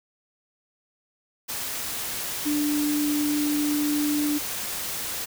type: tone in noise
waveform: sine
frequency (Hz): 295.3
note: D4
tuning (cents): +10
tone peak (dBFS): -22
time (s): 2.45-4.39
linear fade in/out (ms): 20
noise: white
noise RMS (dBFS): -31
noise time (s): 1.48-5.26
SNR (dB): +6
effects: none